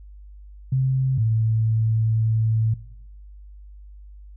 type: tone pair in turn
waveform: sine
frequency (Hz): 131.8 / 111.21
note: C3 / A2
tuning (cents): +13 / +19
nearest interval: minor third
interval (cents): 294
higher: first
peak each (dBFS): -17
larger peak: neither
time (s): 0.72-1.18 / 1.18-2.74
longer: second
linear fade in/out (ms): 5
effects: noise-tail reverb RT60 0.9 s tail -20 dB re dry + added 50 Hz sine -40 dBFS peak until 4.36 s